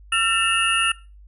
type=tone cluster; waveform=sine; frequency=1355 / 1801 / 2648 / 2837 / 9710 Hz; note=E6 / A6 / E7 / F7 / D#9; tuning=+47 / +40 / +7 / +27 / -43 cents; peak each=-22 / -28 / -24 / -22 / -27 dBFS; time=0.12-0.92 s; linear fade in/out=5 ms; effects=noise-tail reverb RT60 0.3 s tail -20 dB re dry + added 50 Hz sine -43 dBFS peak until 1.27 s